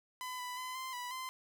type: tone with pitch steps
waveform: sawtooth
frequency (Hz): 1008 / 993 / 1016 / 1039 / 984 / 1034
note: B5 / B5 / B5 / C6 / B5 / C6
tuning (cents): +35 / +9 / +49 / -12 / -7 / -21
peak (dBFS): -36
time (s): 0.21-1.29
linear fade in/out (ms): 0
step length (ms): 180
effects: none